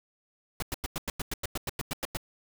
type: noise bursts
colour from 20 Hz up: pink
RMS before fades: -32 dBFS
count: 14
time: 0.6-2.171 s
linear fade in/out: 2 ms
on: 24 ms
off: 95 ms
effects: none